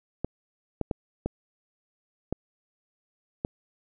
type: clicks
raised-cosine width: 2 ms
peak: -14 dBFS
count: 6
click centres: 0.246 / 0.813 / 0.912 / 1.26 / 2.326 / 3.449 s
effects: none